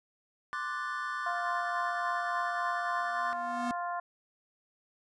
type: chord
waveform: triangle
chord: D dominant seventh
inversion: third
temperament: equal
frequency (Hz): 1046.5 / 1174.7 / 1480 / 1760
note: C6 / D6 / F#6 / A6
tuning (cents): 0 / 0 / 0 / 0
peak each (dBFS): -39 / -35 / -37 / -38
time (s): 0.53-3.33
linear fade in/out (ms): 0
type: harmonic tone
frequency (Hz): 350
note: F4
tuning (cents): +4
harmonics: 2 / 3 / 4 / 5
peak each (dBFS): -35 / -36 / -42 / -46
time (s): 1.26-4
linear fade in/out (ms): 5
type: tone with exponential growth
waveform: square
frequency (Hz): 243.8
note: B3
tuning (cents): -22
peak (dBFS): -32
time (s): 2.97-3.71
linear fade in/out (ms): 0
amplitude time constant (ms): 160
effects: resampled to 22050 Hz